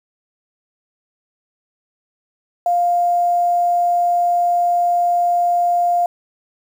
sine tone with quantisation, 700 Hz, F5, 4 cents sharp, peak -13 dBFS, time 2.66-6.06 s, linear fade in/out 2 ms, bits 7, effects none

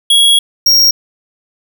square tone pair in turn, 3322 / 5587 Hz, G#7 / F8, 0 / 0 cents, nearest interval major sixth, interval 900 cents, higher second, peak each -6 dBFS, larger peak neither, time 0.1-0.39 / 0.66-0.91 s, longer first, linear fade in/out 5 ms, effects none

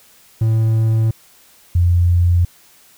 triangle / sine tone pair in turn, 111.5 / 87.32 Hz, A2 / F2, +23 / 0 cents, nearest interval major third, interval 423 cents, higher first, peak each -10 dBFS, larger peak neither, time 0.41-1.11 / 1.75-2.45 s, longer neither, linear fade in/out 5 ms, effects white hiss -49 dBFS RMS until 2.97 s

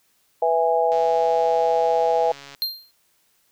harmonic tone, 164.81 Hz, E3, in tune, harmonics 3 / 4 / 5, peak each -21 / -21 / -21 dBFS, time 0.42-2.32 s, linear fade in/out 5 ms
click train, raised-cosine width 0.2 ms, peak -23 dBFS, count 229, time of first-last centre 0.92-2.549 s, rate 140 Hz
square tone with exponential decay, 4186 Hz, C8, in tune, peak -19 dBFS, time 2.62-2.91 s, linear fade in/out 0 ms, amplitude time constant 63 ms
effects white hiss -64 dBFS RMS until 3.51 s

